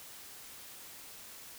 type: silence
effects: white hiss -50 dBFS RMS until 1.58 s